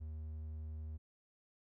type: tone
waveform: triangle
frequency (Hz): 77.78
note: D#2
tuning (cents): 0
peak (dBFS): -40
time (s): 0-0.98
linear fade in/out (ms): 20
effects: none